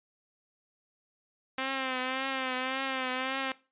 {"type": "tone with vibrato", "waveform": "5% pulse", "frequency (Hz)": 261.6, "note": "C4", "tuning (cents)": 0, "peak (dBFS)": -19, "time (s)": [1.58, 3.52], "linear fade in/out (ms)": 2, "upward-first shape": "triangle", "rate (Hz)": 1.8, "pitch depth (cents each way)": 56, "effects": ["noise-tail reverb RT60 0.3 s tail -19 dB re dry", "resampled to 8000 Hz"]}